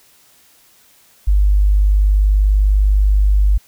sine tone, 50.2 Hz, G1, 42 cents sharp, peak -9 dBFS, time 1.27-3.58 s, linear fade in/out 10 ms, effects white hiss -51 dBFS RMS until 3.67 s

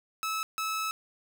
sawtooth tone bursts at uneven times, 1300 Hz, E6, 24 cents flat, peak -26 dBFS, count 2, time 0.23-0.43 / 0.58-0.91 s, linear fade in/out 0 ms, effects none

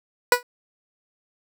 15% pulse tone with exponential decay, 490 Hz, B4, 14 cents flat, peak -3 dBFS, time 0.32-0.43 s, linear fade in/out 2 ms, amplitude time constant 22 ms, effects none

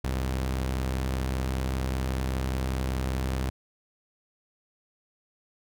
sawtooth tone pair together, 65.1 / 103.34 Hz, C2 / G#2, -8 / -8 cents, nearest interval minor sixth, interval 800 cents, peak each -23 / -34 dBFS, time 0.04-3.5 s, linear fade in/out 5 ms, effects none

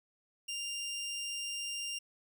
20% pulse tone, 2794 Hz, F7, in tune, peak -32 dBFS, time 0.48-1.99 s, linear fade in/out 10 ms, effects none

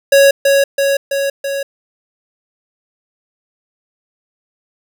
square tone with echo, 554.4 Hz, C#5, in tune, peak -6 dBFS, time 0.12-0.31 s, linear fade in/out 5 ms, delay 330 ms, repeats 4, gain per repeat -3 dB, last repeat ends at 1.63 s, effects none

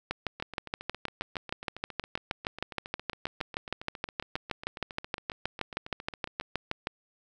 two click trains, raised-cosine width 0.3 ms, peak -14 / -24 dBFS, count 44 / 45, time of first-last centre 0.11-6.871 / 0.4-6.411 s, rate 6.36 / 7.32 Hz, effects none

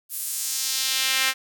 sawtooth tone with high-pass filter sweep, 263.8 Hz, C4, 14 cents sharp, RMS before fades -25 dBFS, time 0.09-1.34 s, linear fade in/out 50 ms, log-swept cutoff 12000 to 1900 Hz, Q 1.2, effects none

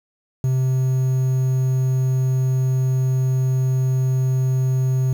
triangle tone with quantisation, 130 Hz, C3, 11 cents flat, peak -14 dBFS, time 0.44-5.13 s, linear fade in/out 2 ms, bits 7, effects none

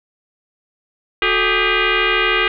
sine tone with frequency modulation, 439.4 Hz, A4, 2 cents flat, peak -13 dBFS, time 1.22-2.48 s, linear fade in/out 2 ms, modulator 403 Hz, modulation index 6.7, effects none

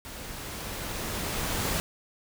pink noise with level ramp, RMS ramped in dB -41 to -28 dBFS, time 0.05-1.8 s, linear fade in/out 0 ms, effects none

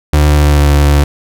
35% pulse tone with pitch glide, 74.2 to 72.21 Hz, D2 to D2, +18 to -29 cents, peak -4 dBFS, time 0.13-1.04 s, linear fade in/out 5 ms, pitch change -47 cents, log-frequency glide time 0.29-0.68 s, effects none

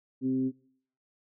sine tone with frequency modulation, 261.6 Hz, C4, in tune, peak -25 dBFS, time 0.21-0.52 s, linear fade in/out 50 ms, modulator 131 Hz, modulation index 0.45, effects noise-tail reverb RT60 0.6 s tail -23 dB re dry

